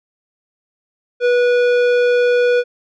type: tone with tanh clipping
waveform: sine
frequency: 488.2 Hz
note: B4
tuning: 20 cents flat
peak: -13 dBFS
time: 1.2-2.64 s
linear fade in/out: 50 ms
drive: 14 dB
effects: none